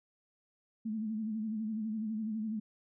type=tone with vibrato; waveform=sine; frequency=217.9 Hz; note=A3; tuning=17 cents flat; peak=-33 dBFS; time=0.85-2.6 s; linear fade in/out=10 ms; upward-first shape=sine; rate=12 Hz; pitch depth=62 cents each way; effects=none